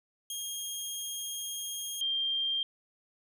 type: tone pair in turn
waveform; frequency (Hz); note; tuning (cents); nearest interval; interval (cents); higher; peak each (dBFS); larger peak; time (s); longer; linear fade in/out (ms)
15% pulse / sine; 3243 / 3185; G#7 / G7; -42 / +27; unison; 31; first; -28; neither; 0.3-2.01 / 2.01-2.63; first; 2
effects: none